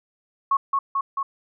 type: tone with echo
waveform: sine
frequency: 1100 Hz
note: C#6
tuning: 14 cents flat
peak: -16 dBFS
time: 0.51-0.57 s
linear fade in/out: 5 ms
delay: 220 ms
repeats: 3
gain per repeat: -2 dB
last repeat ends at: 1.23 s
effects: none